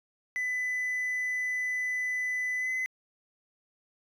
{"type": "tone with pitch glide", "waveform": "triangle", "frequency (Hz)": [2000, 2029], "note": ["B6", "B6"], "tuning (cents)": [21, 46], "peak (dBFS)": -26, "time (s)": [0.36, 2.86], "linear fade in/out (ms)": 0, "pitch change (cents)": 25, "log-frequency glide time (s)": [2.58, 2.71], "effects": ["tanh soft clip ceiling -22 dBFS"]}